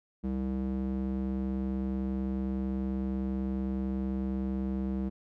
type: tone with band-pass filter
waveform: square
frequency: 65.41 Hz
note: C2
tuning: in tune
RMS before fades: -32 dBFS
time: 0.23-5.1 s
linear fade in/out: 20 ms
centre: 230 Hz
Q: 1.9
effects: none